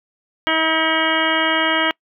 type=harmonic tone; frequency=320 Hz; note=D#4; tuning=49 cents sharp; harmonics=1 / 2 / 3 / 4 / 5 / 6 / 7 / 9 / 10; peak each=-24 / -24 / -24 / -24 / -24 / -24 / -24 / -24 / -24 dBFS; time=0.47-1.91 s; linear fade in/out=0 ms; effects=noise-tail reverb RT60 0.1 s tail -26 dB re dry